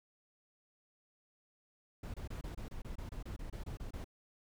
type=noise bursts; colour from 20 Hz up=brown; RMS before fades=-43 dBFS; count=15; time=2.03-4.044 s; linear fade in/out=5 ms; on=110 ms; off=26 ms; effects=none